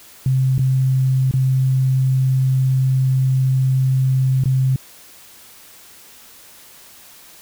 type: tone with dropouts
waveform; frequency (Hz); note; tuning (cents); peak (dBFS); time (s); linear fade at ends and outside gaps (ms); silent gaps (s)
sine; 131.3; C3; +6; -13; 0.26-4.76; 2; 0.581-0.592 / 1.312-1.338 / 4.438-4.456
effects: white hiss -44 dBFS RMS until 7.41 s